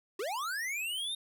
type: linear sweep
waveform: square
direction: up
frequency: 350.4 to 3729 Hz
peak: -34 dBFS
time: 0.19-1.15 s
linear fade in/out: 5 ms
effects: none